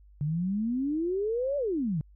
sine exponential two-way sweep, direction up then down, 142.6 to 587.3 to 142.6 Hz, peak -26 dBFS, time 0.21-2.01 s, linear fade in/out 0 ms, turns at 1.57 s, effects added 50 Hz sine -52 dBFS peak until 2.15 s

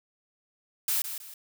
blue noise with echo, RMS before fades -27 dBFS, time 0.88-1.02 s, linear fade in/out 2 ms, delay 160 ms, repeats 2, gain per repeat -9 dB, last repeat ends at 1.34 s, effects none

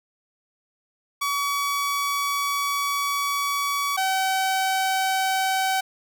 sawtooth tone pair in turn, 1135 / 763.1 Hz, C#6 / G5, +41 / -47 cents, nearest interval perfect fifth, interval 688 cents, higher first, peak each -19 / -17 dBFS, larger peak second, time 1.21-3.97 / 3.97-5.81 s, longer first, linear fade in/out 10 ms, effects none

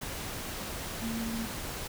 sine tone in noise, 227.3 Hz, A#3, 43 cents flat, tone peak -33 dBFS, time 1.02-1.46 s, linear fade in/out 10 ms, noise pink, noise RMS -38 dBFS, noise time 0.01-1.88 s, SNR +2 dB, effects none

